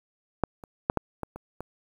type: clicks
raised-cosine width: 1 ms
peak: -8 / -28 / -7 / -10 / -17 / -25 / -21 dBFS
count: 7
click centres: 0.437 / 0.638 / 0.899 / 0.973 / 1.233 / 1.36 / 1.606 s
effects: 8-bit